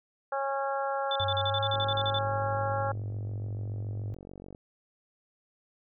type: harmonic tone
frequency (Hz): 274.2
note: C#4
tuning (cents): -19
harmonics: 2 / 3 / 4 / 5 / 6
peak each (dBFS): -32 / -32 / -38 / -36 / -43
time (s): 0.32-2.92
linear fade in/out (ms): 5
type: tone bursts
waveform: sine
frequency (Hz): 3520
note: A7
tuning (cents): 0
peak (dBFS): -29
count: 13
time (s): 1.11-2.188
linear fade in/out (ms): 2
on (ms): 46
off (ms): 40
type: tone with pitch glide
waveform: sine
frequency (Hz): 98 to 105.03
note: G2 to G#2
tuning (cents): 0 to +20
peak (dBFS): -32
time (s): 1.2-4.14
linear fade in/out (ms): 0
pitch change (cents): +120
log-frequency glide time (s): 1.39-1.64
type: click train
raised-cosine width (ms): 2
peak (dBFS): -32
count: 133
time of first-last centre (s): 1.74-4.549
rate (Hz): 47
effects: none